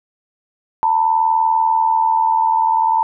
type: tone pair together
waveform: sine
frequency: 893 / 973.3 Hz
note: A5 / B5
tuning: +25 / -26 cents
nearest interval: minor second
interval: 149 cents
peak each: -13 / -19 dBFS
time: 0.83-3.03 s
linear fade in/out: 0 ms
effects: none